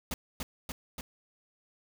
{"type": "noise with echo", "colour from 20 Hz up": "pink", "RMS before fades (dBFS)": -34, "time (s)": [0.11, 0.14], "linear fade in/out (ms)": 2, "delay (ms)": 290, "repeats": 3, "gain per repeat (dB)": -2, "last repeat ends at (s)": 1.01, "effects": []}